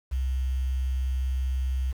sine tone with quantisation, 64.7 Hz, C2, 19 cents flat, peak -24 dBFS, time 0.11-1.93 s, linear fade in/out 20 ms, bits 8, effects none

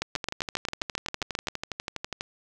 two click trains, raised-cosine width 0.2 ms, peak -14 / -10 dBFS, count 26 / 12, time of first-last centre 0.16-2.209 / 0.02-1.485 s, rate 12.2 / 7.51 Hz, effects none

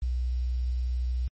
sine tone with quantisation, 61.74 Hz, B1, in tune, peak -25 dBFS, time 0.02-1.28 s, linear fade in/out 5 ms, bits 9, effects MP3 32 kbps

